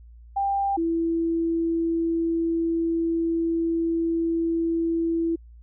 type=tone pair in turn; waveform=sine; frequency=793 / 331.8 Hz; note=G5 / E4; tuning=+20 / +11 cents; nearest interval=octave + minor third; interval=1509 cents; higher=first; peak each=-21 / -21 dBFS; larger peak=neither; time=0.36-0.77 / 0.77-5.36 s; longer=second; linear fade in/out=10 ms; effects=added 58 Hz sine -44 dBFS peak until 5.62 s